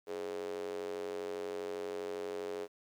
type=tone with high-pass filter; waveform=square; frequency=46.25 Hz; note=F#1; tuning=in tune; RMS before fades=-40 dBFS; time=0.06-2.68 s; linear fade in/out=50 ms; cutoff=430 Hz; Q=6; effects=low-pass 8000 Hz 12 dB/octave + 11-bit